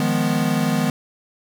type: chord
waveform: square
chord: F half-diminished seventh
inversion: third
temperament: equal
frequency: 155.56 / 174.61 / 207.7 / 246.9 Hz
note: Eb3 / F3 / Ab3 / Cb4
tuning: 0 / 0 / 0 / 0 cents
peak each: -24 / -26 / -24 / -23 dBFS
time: 0-0.9 s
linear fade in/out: 2 ms
effects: none